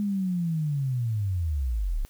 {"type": "linear sweep", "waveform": "sine", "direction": "down", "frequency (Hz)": [208.4, 30.33], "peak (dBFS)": -24, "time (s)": [0, 2.05], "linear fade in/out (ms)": 0, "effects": ["white hiss -58 dBFS RMS until 2.09 s"]}